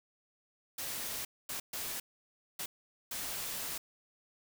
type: noise bursts at uneven times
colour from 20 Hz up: white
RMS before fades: -39 dBFS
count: 5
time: 0.78-1.25 / 1.49-1.6 / 1.73-2 / 2.59-2.66 / 3.11-3.78 s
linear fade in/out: 5 ms
effects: none